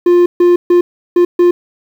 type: tone bursts at uneven times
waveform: triangle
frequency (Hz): 351.6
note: F4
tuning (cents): +12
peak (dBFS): -3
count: 5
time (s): 0.06-0.26 / 0.4-0.56 / 0.7-0.81 / 1.16-1.25 / 1.39-1.51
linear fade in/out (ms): 5
effects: 7-bit